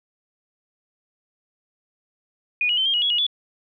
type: tone with pitch steps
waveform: sine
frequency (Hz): 2460 / 2905 / 3087 / 3208 / 2905 / 3349 / 2891 / 3450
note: D#7 / F#7 / G7 / G7 / F#7 / G#7 / F#7 / A7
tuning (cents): -20 / -32 / -27 / +39 / -32 / +14 / -41 / -35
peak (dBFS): -18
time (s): 2.61-3.266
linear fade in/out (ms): 2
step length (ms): 82
effects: none